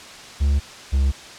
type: tone pair in turn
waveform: triangle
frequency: 70.5 / 68.06 Hz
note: C#2 / C#2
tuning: +30 / -31 cents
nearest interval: minor second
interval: 61 cents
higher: first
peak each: -13 dBFS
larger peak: neither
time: 0.4-0.6 / 0.92-1.12 s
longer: neither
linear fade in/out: 20 ms
effects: white hiss -39 dBFS RMS until 1.38 s + low-pass 6000 Hz 12 dB/octave